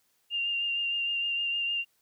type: tone with vibrato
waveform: sine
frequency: 2794 Hz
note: F7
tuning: in tune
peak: -27 dBFS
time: 0.3-1.85 s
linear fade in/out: 50 ms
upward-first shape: triangle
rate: 6.5 Hz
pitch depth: 23 cents each way
effects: white hiss -71 dBFS RMS until 2.01 s